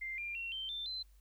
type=tone with pitch steps; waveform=sine; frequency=2093 / 2390 / 2730 / 3118 / 3561 / 4067 Hz; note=C7 / D7 / F7 / G7 / A7 / C8; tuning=0 / +30 / -40 / -10 / +20 / -50 cents; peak=-38 dBFS; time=0.01-1.03 s; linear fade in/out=10 ms; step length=170 ms; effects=added 50 Hz sine -59 dBFS peak until 1.2 s + white hiss -74 dBFS RMS until 1.2 s